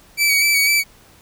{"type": "tone with vibrato", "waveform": "sawtooth", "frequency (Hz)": 2285, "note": "D7", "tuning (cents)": -48, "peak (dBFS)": -10, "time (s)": [0.17, 0.84], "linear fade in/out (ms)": 50, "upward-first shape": "square", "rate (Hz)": 4, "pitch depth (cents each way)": 25, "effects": ["pink hiss -49 dBFS RMS until 1.21 s"]}